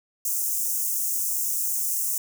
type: high-pass noise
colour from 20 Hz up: white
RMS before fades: -26 dBFS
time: 0.25-2.18 s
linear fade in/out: 2 ms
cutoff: 6100 Hz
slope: 48 dB/octave
effects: none